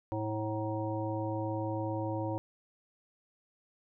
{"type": "harmonic tone with a mistuned harmonic", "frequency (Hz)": 108.6, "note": "A2", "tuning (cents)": -22, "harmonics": [1, 3, 5, 7, 9], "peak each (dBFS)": [-36, -36, -38, -43, -41], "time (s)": [0.12, 2.38], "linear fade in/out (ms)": 0, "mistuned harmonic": 9, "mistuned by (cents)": -72, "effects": []}